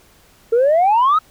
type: exponential sweep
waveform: sine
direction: up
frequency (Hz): 446.4 to 1312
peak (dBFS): -9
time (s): 0.52-1.19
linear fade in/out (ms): 10
effects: tanh soft clip ceiling -8 dBFS + pink hiss -51 dBFS RMS until 1.3 s